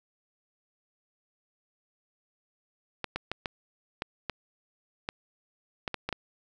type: clicks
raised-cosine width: 0.3 ms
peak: -15 dBFS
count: 11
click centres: 3.043 / 3.16 / 3.316 / 3.458 / 4.021 / 4.297 / 5.089 / 5.878 / 5.943 / 6.09 / 6.127 s
effects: none